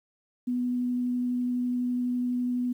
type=tone with vibrato; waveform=sine; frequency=246.9 Hz; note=B3; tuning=in tune; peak=-25 dBFS; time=0.47-2.73 s; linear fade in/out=10 ms; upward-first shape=triangle; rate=12 Hz; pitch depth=9 cents each way; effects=10-bit